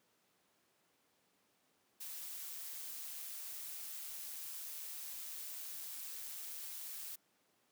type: noise with amplitude modulation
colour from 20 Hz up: blue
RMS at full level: -45 dBFS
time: 2-7.16 s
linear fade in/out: 10 ms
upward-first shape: sine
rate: 152 Hz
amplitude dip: 30%
effects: pink hiss -75 dBFS RMS until 7.71 s + high-pass 200 Hz 12 dB/octave